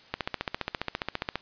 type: click train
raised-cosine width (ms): 0.3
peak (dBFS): -12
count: 19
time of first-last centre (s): 0.14-1.356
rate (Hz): 14.8
effects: white hiss -54 dBFS RMS until 1.41 s + resampled to 11025 Hz